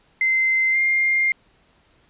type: tone with pitch glide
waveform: sine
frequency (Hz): 2074 to 2113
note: C7 to C7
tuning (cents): -16 to +16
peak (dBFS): -16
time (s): 0.21-1.32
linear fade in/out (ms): 2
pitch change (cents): +32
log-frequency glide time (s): 0.71-0.79
effects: pink hiss -59 dBFS RMS until 2.09 s + resampled to 8000 Hz